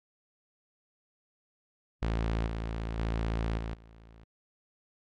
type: tone with level steps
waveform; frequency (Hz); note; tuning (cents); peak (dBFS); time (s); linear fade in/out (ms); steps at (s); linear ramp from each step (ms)
sawtooth; 55.8; A1; +25; -24 / -29 / -25 / -30 / -48; 2.02-4.24; 5; 2.47 / 2.98 / 3.58 / 3.74; 2
effects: low-pass 4000 Hz 12 dB/octave + AAC 64 kbps